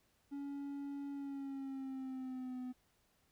triangle tone with pitch glide, 281.6 to 252.3 Hz, C#4 to B3, +27 to +37 cents, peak -39 dBFS, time 0.31-2.73 s, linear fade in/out 20 ms, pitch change -190 cents, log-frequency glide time 1.12-2.6 s, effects pink hiss -75 dBFS RMS until 3.31 s

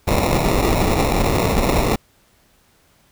pink noise with sample-and-hold, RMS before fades -17 dBFS, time 0.07-1.96 s, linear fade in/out 10 ms, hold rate 1575 Hz, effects pink hiss -57 dBFS RMS until 3.11 s

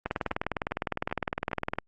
two click trains, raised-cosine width 0.5 ms, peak -13 / -23 dBFS, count 35 / 4, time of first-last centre 0.06-1.786 / 0.31-1.515 s, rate 19.7 / 2.49 Hz, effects Opus 24 kbps

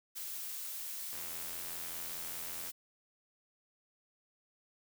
blue noise, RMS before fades -42 dBFS, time 0.15-2.72 s, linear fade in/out 20 ms
click train, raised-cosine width 0.3 ms, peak -33 dBFS, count 133, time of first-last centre 1.13-2.685 s, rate 84.9 Hz
effects none

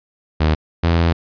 sawtooth tone pair in turn, 77.78 / 84.01 Hz, D#2 / E2, 0 / +33 cents, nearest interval minor second, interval 133 cents, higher second, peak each -9 dBFS, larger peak neither, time 0.4-0.55 / 0.83-1.13 s, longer second, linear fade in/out 10 ms, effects resampled to 11025 Hz

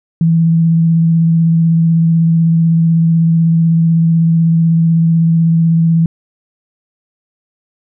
sine tone with vibrato, 164.81 Hz, E3, in tune, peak -7 dBFS, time 0.21-6.06 s, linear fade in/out 2 ms, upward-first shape triangle, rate 16 Hz, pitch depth 19 cents each way, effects none

